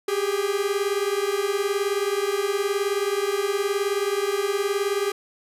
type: beating tone pair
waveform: 45% pulse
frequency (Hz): 392 / 411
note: G4 / G#4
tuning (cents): 0 / -18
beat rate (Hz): 19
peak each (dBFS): -25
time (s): 0.08-5.12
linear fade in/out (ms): 5
effects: resampled to 32000 Hz + 10-bit